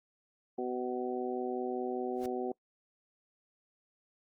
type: harmonic tone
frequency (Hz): 125.1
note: B2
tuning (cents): +23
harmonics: 2 / 3 / 4 / 5 / 6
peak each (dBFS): -39 / -35 / -41 / -47 / -40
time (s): 0.58-2.52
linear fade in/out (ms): 5
type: noise with exponential growth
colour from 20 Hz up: pink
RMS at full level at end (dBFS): -45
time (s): 2.13-2.26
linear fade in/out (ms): 2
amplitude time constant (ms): 27
effects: noise-tail reverb RT60 0.1 s tail -24 dB re dry + Opus 48 kbps